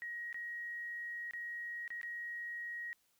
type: tone with dropouts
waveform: sine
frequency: 1892 Hz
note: A#6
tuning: 25 cents sharp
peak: -40 dBFS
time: 0.02-2.93 s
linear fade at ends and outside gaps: 0 ms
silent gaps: 0.328-0.344 / 1.31-1.335 / 1.878-1.904 / 2.014-2.031 s
effects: white hiss -75 dBFS RMS until 3.19 s